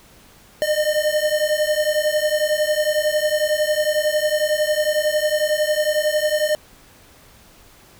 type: beating tone pair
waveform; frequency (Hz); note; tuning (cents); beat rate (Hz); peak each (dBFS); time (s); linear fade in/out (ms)
square; 602 / 613; D5 / D#5; +43 / -26; 11; -21; 0.62-6.55; 0
effects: pink hiss -49 dBFS RMS until 7.99 s